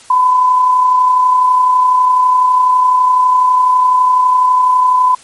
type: tone with amplitude modulation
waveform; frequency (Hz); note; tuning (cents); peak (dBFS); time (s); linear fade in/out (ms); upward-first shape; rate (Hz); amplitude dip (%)
sine; 1007; B5; +33; -5; 0.1-5.15; 5; sine; 32; 35
effects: white hiss -40 dBFS RMS until 5.23 s + MP3 48 kbps